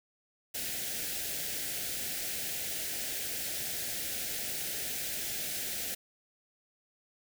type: band-stop noise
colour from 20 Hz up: white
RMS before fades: -36 dBFS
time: 0.54-5.95 s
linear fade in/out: 10 ms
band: 770 to 1500 Hz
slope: 48 dB/octave
effects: none